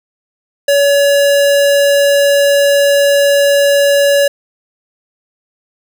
square tone, 566 Hz, C#5, 36 cents sharp, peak -8 dBFS, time 0.68-4.28 s, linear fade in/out 5 ms, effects none

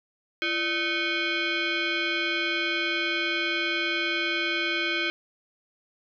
sine tone with frequency modulation, 340 Hz, F4, 46 cents flat, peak -24 dBFS, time 0.42-5.1 s, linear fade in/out 0 ms, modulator 935 Hz, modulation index 3.4, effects none

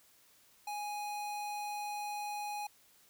square tone, 830 Hz, G#5, 1 cent flat, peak -38 dBFS, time 0.67-2.67 s, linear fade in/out 5 ms, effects white hiss -65 dBFS RMS until 3.09 s

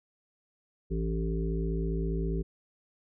harmonic tone, 54.9 Hz, A1, 3 cents flat, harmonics 1 / 3 / 5 / 7 / 8, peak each -30 / -33 / -40 / -36 / -42 dBFS, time 0.9-2.43 s, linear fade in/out 20 ms, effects none

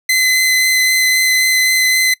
sawtooth tone with vibrato, 2039 Hz, C7, 45 cents flat, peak -7 dBFS, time 0.09-2.14 s, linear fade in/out 5 ms, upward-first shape sine, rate 3.8 Hz, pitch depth 8 cents each way, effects noise-tail reverb RT60 0.1 s tail -20 dB re dry

